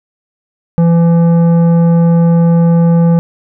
sine tone with tanh clipping, 168.5 Hz, E3, 38 cents sharp, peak -7 dBFS, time 0.78-3.19 s, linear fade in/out 0 ms, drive 11 dB, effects none

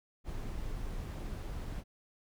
brown noise, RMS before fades -39 dBFS, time 0.24-1.84 s, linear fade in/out 50 ms, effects none

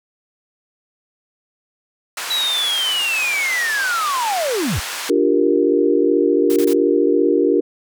pink band-pass noise, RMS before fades -27 dBFS, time 2.17-5.1 s, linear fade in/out 2 ms, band 1000 to 11000 Hz, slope 12 dB/octave
triangle linear sweep, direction down, 3951 to 53 Hz, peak -16 dBFS, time 2.3-4.8 s, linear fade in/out 10 ms
sine chord, G minor seventh, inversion second, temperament equal, 293.7 / 349.2 / 392 / 466.2 Hz, D4 / F4 / G4 / Bb4, 0 / 0 / 0 / 0 cents, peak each -18 dBFS, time 5.09-7.61 s, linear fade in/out 10 ms
white noise bursts, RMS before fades -30 dBFS, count 3, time 6.5-6.732 s, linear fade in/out 0 ms, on 60 ms, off 26 ms
effects none

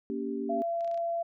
sine chord, G diminished, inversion first, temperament just, 235.2 / 282.2 / 392 Hz, Bb3 / Db4 / G4, +16 / +31 / 0 cents, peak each -35 dBFS, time 0.1-0.62 s, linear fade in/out 0 ms
sine tone, 678 Hz, E5, 49 cents sharp, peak -28 dBFS, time 0.49-1.23 s, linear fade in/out 10 ms
clicks, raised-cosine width 0.2 ms, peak -36 dBFS, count 6, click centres 0.808 / 0.846 / 0.877 / 0.914 / 0.944 / 0.976 s
effects none

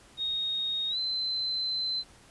sine tone with pitch glide, 3729 to 4067 Hz, A#7 to C8, 0 to -50 cents, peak -28 dBFS, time 0.17-2.04 s, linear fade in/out 50 ms, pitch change +150 cents, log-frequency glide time 0.89-0.98 s, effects pink hiss -56 dBFS RMS until 2.3 s + resampled to 24000 Hz

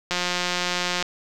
click train, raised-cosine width 0.2 ms, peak -7 dBFS, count 164, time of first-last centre 0.11-1.026 s, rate 178 Hz, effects none

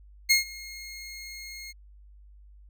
20% pulse tone with ADSR envelope, 2148 Hz, C7, 45 cents sharp, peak -11 dBFS, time 0.29-1.73 s, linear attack 19 ms, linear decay 130 ms, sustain -23 dB, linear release 28 ms, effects added 50 Hz sine -49 dBFS peak until 2.69 s

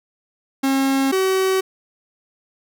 45% pulse tone pair in turn, 270.2 / 379.6 Hz, C#4 / F#4, -44 / +44 cents, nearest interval tritone, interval 588 cents, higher second, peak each -16 dBFS, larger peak neither, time 0.63-1.12 / 1.12-1.61 s, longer neither, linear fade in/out 10 ms, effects none

